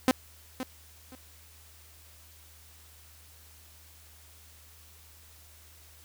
sawtooth tone with echo, 257.4 Hz, C4, 28 cents flat, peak -15 dBFS, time 0.08-0.11 s, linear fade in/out 0 ms, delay 520 ms, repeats 2, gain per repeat -13 dB, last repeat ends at 1.15 s, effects added 78 Hz sine -56 dBFS peak until 6.04 s + white hiss -56 dBFS RMS until 6.04 s

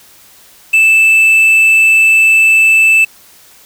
triangle tone with quantisation, 2637 Hz, E7, in tune, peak -3 dBFS, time 0.73-3.05 s, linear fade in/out 10 ms, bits 5, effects white hiss -42 dBFS RMS until 3.65 s

